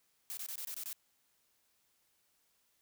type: noise bursts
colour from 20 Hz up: blue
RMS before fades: -42 dBFS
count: 7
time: 0.3-0.929 s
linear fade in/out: 0 ms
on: 71 ms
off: 22 ms
effects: white hiss -75 dBFS RMS until 2.81 s